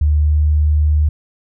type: tone with pitch glide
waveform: sine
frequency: 74.7 to 75.48 Hz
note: D2 to D2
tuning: +30 to +48 cents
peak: -10 dBFS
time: 0.01-1.09 s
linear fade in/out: 5 ms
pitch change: +18 cents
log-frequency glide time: 0.13-0.39 s
effects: none